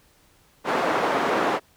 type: band-pass noise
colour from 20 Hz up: white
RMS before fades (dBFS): -23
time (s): 0.64-1.6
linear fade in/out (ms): 50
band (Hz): 290 to 1000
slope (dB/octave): 12
effects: pink hiss -59 dBFS RMS until 1.76 s